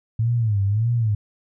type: tone with vibrato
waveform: sine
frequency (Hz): 108.5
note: A2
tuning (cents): -24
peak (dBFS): -17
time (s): 0.19-1.15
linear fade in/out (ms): 5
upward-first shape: sine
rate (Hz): 1.7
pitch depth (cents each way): 170
effects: none